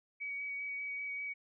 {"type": "tone with vibrato", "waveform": "sine", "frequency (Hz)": 2263, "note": "C#7", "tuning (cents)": 35, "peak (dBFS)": -37, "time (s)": [0.2, 1.34], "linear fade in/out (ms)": 20, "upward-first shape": "sine", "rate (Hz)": 5.1, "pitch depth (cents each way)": 12, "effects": []}